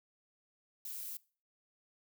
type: noise with amplitude modulation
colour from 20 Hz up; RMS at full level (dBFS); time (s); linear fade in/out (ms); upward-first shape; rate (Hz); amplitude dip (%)
violet; -42; 0.85-1.17; 2; sine; 141; 25
effects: noise-tail reverb RT60 0.4 s tail -22 dB re dry